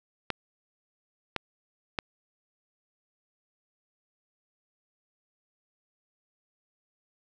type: clicks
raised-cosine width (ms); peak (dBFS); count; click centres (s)
0.3; -12; 3; 0.303 / 1.363 / 1.988
effects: none